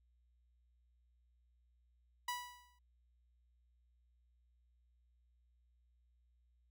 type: tone with exponential decay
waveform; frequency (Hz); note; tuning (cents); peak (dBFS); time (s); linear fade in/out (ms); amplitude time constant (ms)
sawtooth; 980; B5; -14; -33; 2.28-2.79; 5; 110
effects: added 60 Hz sine -70 dBFS peak until 6.7 s